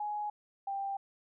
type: tone pair in turn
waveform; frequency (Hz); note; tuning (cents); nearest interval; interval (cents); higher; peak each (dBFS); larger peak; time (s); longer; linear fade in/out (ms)
sine; 836 / 789.3; G#5 / G5; +11 / +12; minor second; 99; first; -33 / -33; neither; 0-0.3 / 0.67-0.97; neither; 5
effects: none